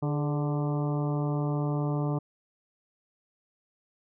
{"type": "harmonic tone with a mistuned harmonic", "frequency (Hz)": 147.3, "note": "D3", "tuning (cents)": 6, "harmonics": [1, 2, 3, 4, 5, 6, 7, 8], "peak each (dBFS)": [-27, -33, -37, -39, -41, -43, -44, -45], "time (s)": [0.02, 2.19], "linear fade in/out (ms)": 10, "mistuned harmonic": 3, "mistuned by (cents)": -60, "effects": []}